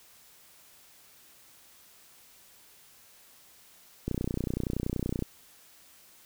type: click train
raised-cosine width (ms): 3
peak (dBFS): -17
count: 36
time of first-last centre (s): 4.08-5.224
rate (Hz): 30.6
effects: white hiss -57 dBFS RMS until 6.25 s